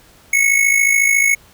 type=tone with amplitude modulation; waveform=square; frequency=2200 Hz; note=C#7; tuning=14 cents flat; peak=-9 dBFS; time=0.33-1.35 s; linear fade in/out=5 ms; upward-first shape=sine; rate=54 Hz; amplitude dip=65%; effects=pink hiss -48 dBFS RMS until 1.53 s